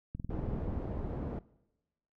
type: click train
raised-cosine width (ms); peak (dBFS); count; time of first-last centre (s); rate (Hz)
5; -26; 14; 0.15-0.778; 20.7
type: low-pass noise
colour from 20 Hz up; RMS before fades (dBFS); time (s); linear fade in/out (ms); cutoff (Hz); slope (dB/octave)
pink; -37; 0.3-1.39; 2; 540; 12
effects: noise-tail reverb RT60 1.0 s tail -21 dB re dry